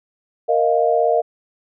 sine chord, Bb suspended fourth, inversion none, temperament equal, 466.2 / 622.3 / 698.5 Hz, Bb4 / Eb5 / F5, 0 / 0 / 0 cents, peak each -18 dBFS, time 0.48-1.22 s, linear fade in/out 20 ms, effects none

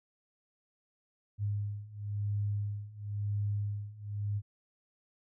sine beating tone pair, 102.2 / 103.17 Hz, G#2 / G#2, -27 / -11 cents, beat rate 0.97 Hz, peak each -36 / -34 dBFS, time 1.38-4.42 s, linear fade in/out 50 ms, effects none

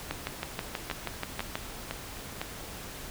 two click trains, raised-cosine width 0.3 ms, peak -16 / -15 dBFS, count 4 / 10, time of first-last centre 0.9-2.415 / 0.11-1.555 s, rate 1.98 / 6.23 Hz, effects pink hiss -42 dBFS RMS until 3.1 s

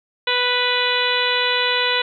harmonic tone, 493.9 Hz, B4, in tune, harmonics 1 / 2 / 3 / 4 / 5 / 6 / 7 / 8, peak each -25 / -25 / -25 / -25 / -25 / -25 / -25 / -25 dBFS, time 0.27-2.02 s, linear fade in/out 5 ms, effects none

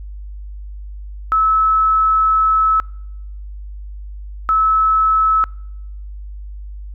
sine tone bursts at uneven times, 1300 Hz, E6, 24 cents flat, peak -11 dBFS, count 2, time 1.32-2.8 / 4.49-5.44 s, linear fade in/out 0 ms, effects noise-tail reverb RT60 0.8 s tail -26 dB re dry + added 50 Hz sine -28 dBFS peak until 6.94 s

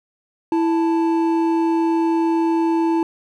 triangle tone pair together, 330 / 881 Hz, E4 / A5, +2 / +2 cents, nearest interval octave + perfect fourth, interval 1700 cents, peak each -14 / -22 dBFS, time 0.52-3.03 s, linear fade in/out 2 ms, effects none

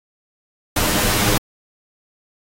pink noise with comb filter, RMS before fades -18 dBFS, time 0.76-1.38 s, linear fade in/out 5 ms, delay 9.9 ms, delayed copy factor +0.85, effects AAC 48 kbps

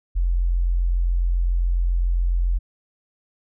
sine tone, 43.65 Hz, F1, in tune, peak -17 dBFS, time 0.15-2.59 s, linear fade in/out 20 ms, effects none

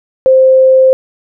sine tone, 523.3 Hz, C5, in tune, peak -3 dBFS, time 0.26-0.93 s, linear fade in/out 0 ms, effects none

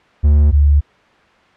triangle / sine tone pair in turn, 73.42 / 72.28 Hz, D2 / D2, 0 / -27 cents, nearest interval unison, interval 27 cents, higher first, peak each -5 / -7 dBFS, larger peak first, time 0.23-0.52 / 0.52-0.81 s, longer neither, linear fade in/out 20 ms, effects white hiss -49 dBFS RMS until 1.56 s + low-pass 2000 Hz 12 dB/octave

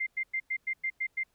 sine tone bursts, 2095 Hz, C7, 2 cents sharp, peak -28 dBFS, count 8, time 0-1.236 s, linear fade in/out 10 ms, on 67 ms, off 100 ms, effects pink hiss -73 dBFS RMS until 1.34 s

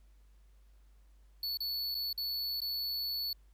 square tone with dropouts, 4435 Hz, C#8, in tune, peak -34 dBFS, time 1.43-3.33 s, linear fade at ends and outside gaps 2 ms, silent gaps 1.572-1.604 / 1.945-1.95 / 2.129-2.177 / 2.604-2.617 s, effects added 50 Hz sine -58 dBFS peak until 3.53 s + pink hiss -75 dBFS RMS until 3.53 s

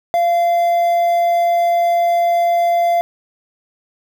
triangle tone with quantisation, 689 Hz, F5, 24 cents flat, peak -10 dBFS, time 0.14-3.01 s, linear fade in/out 0 ms, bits 6, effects none

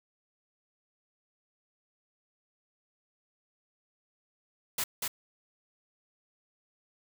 white noise with echo, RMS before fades -31 dBFS, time 4.78-4.84 s, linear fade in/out 5 ms, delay 240 ms, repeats 1, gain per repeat -2 dB, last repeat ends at 5.08 s, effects none

